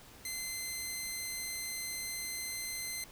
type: tone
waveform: 10% pulse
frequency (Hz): 2066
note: C7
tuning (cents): -22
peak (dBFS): -28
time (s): 0.25-3.04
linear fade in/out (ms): 2
effects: pink hiss -55 dBFS RMS until 3.11 s